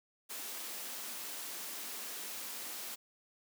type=high-pass noise; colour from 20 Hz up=white; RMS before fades=-43 dBFS; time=0.29-2.96 s; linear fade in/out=20 ms; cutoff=190 Hz; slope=48 dB/octave; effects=none